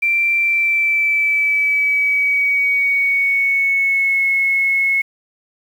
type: tone with pitch glide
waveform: sine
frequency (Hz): 2354 to 2184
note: D7 to C#7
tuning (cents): +3 to -26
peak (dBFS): -13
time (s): 0.02-5.02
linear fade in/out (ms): 10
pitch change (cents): -129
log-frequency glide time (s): 0.35-4.25
effects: 7-bit